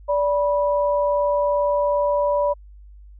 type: tone pair together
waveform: sine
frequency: 581.5 / 978 Hz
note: D5 / B5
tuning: -17 / -17 cents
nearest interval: major sixth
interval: 900 cents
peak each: -18 / -23 dBFS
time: 0.08-2.54 s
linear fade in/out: 20 ms
effects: added 50 Hz sine -41 dBFS peak until 3.19 s